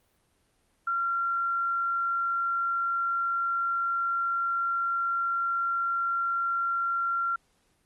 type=tone; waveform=sine; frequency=1374 Hz; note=F6; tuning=29 cents flat; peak=-25 dBFS; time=0.87-7.36 s; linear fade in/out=5 ms; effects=pink hiss -69 dBFS RMS until 7.85 s + Opus 32 kbps